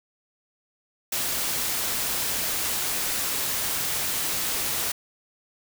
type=noise; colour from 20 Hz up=white; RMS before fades=-27 dBFS; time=1.12-4.92 s; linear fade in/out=5 ms; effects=none